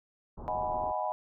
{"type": "low-pass noise", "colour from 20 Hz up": "pink", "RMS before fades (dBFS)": -43, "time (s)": [0.37, 0.92], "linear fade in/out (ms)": 10, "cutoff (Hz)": 1100, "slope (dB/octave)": 48}
{"type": "chord", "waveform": "sine", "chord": "G# minor seventh", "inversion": "second", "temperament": "equal", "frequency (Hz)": [622.3, 740, 830.6, 987.8], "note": ["D#5", "F#5", "G#5", "B5"], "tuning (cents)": [0, 0, 0, 0], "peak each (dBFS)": -35, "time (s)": [0.48, 1.12], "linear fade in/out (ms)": 0}
{"effects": []}